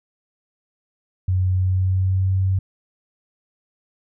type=tone with pitch glide; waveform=sine; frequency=92.5 to 94.88 Hz; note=F#2 to F#2; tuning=0 to +44 cents; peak=-16 dBFS; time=1.28-2.59 s; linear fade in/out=5 ms; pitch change=+44 cents; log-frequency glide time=1.52-2.33 s; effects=none